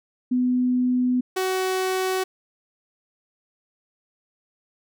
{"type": "tone pair in turn", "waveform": ["sine", "sawtooth"], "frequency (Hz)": [250.2, 374.9], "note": ["B3", "F#4"], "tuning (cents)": [23, 23], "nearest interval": "perfect fifth", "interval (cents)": 700, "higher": "second", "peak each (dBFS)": -18, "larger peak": "neither", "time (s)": [[0.31, 1.21], [1.36, 2.24]], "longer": "first", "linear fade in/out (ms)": 10, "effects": []}